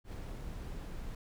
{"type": "noise with ADSR envelope", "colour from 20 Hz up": "brown", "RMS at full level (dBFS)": -40, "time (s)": [0.04, 1.15], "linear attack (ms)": 90, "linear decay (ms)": 8, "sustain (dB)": -2, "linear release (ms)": 3, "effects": []}